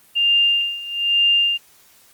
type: tone with tremolo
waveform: sine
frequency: 2800 Hz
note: F7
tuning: 4 cents sharp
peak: -12 dBFS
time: 0.15-1.58 s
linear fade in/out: 20 ms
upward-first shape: sine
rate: 1.1 Hz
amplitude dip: 85%
effects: white hiss -52 dBFS RMS until 2.13 s + Opus 32 kbps